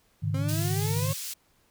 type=chord; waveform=sine; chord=Ab suspended fourth; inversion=none; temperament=equal with one note detuned; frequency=103.83 / 138.59 / 154.49 Hz; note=Ab2 / Db3 / Eb3; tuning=0 / 0 / -12 cents; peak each=-28 / -34 / -29 dBFS; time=0.22-1.14 s; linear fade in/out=20 ms
type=exponential sweep; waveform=30% pulse; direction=up; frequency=260 to 554.4 Hz; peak=-31 dBFS; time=0.34-1.13 s; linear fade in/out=5 ms
type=high-pass noise; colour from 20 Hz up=pink; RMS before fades=-36 dBFS; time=0.48-1.34 s; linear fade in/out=10 ms; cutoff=4500 Hz; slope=12 dB/octave
effects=pink hiss -66 dBFS RMS until 1.7 s